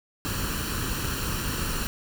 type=noise with comb filter; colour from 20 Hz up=pink; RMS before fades=-29 dBFS; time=0.25-1.87 s; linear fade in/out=0 ms; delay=0.7 ms; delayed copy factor=+0.65; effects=none